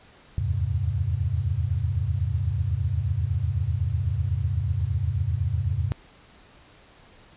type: tone cluster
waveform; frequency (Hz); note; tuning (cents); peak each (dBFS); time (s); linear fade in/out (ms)
sine; 77.5 / 85.6 / 101.3 / 131.3; D#2 / F2 / G#2 / C3; -6 / -34 / -43 / +6; -30 / -28 / -26 / -29; 0.38-5.92; 0
effects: pink hiss -53 dBFS RMS until 7.36 s + resampled to 8000 Hz